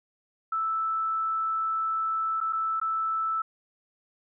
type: tone with dropouts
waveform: sine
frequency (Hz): 1317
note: E6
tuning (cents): -2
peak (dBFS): -25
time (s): 0.52-3.42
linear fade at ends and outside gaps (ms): 5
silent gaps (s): 2.404-2.411 / 2.526-2.53 / 2.8-2.814
effects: none